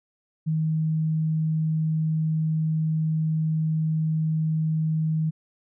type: tone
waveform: sine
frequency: 157.9 Hz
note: D#3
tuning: 26 cents sharp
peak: -21 dBFS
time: 0.46-5.31 s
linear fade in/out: 20 ms
effects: none